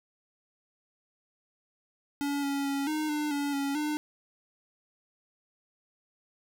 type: tone with pitch steps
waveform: square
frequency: 284.3 / 279.7 / 278.1 / 307.7 / 299.5 / 285.6 / 278.9 / 300.9 Hz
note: C#4 / C#4 / C#4 / D#4 / D4 / D4 / C#4 / D4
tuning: +44 / +16 / +6 / -19 / +34 / -48 / +11 / +42 cents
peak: -29 dBFS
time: 2.21-3.97 s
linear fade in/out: 0 ms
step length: 220 ms
effects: none